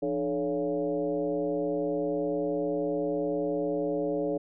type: tone with frequency modulation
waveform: sine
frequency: 431.5 Hz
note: A4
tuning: 34 cents flat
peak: -26 dBFS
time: 0.02-4.38 s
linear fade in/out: 10 ms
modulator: 130 Hz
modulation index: 1.4
effects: none